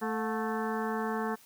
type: harmonic tone with a mistuned harmonic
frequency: 220 Hz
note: A3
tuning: in tune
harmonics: 1 / 2 / 3 / 4 / 5 / 6 / 7 / 8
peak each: -34 / -35 / -40 / -38 / -39 / -43 / -43 / -43 dBFS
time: 0.01-1.36 s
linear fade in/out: 20 ms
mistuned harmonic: 3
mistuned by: +150 cents
effects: white hiss -58 dBFS RMS until 1.45 s